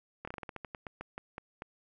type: slowing click train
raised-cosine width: 0.5 ms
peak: -25 dBFS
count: 15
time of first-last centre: 0.25-1.621 s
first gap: 25 ms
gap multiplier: 1.19
effects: none